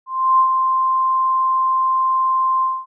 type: tone with ADSR envelope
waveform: sine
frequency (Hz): 1046.5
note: C6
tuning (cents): 0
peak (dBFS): -9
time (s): 0.06-2.86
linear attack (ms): 330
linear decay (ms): 84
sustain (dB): -5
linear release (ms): 230
effects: none